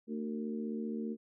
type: harmonic tone with a mistuned harmonic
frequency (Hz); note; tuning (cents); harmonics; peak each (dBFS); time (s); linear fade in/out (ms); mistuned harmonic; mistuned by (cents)
75.3; D2; +44; 3 / 4 / 5 / 6; -36 / -44 / -44 / -45; 0.07-1.17; 50; 6; +30
effects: none